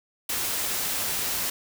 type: noise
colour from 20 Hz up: white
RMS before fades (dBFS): -28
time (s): 0.29-1.5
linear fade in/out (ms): 5
effects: none